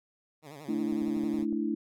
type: tone with vibrato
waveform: 10% pulse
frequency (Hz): 146.7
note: D3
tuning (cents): -2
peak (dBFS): -36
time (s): 0.42-1.46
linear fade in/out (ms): 50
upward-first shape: sine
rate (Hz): 11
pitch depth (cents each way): 130
type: chord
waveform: sine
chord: A suspended fourth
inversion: none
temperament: equal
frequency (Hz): 220 / 293.7 / 329.6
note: A3 / D4 / E4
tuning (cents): 0 / 0 / 0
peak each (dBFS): -32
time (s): 0.68-1.75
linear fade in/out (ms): 10
type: clicks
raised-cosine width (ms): 2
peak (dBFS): -33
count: 9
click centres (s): 0.926 / 1.022 / 1.081 / 1.167 / 1.237 / 1.342 / 1.39 / 1.427 / 1.527
effects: none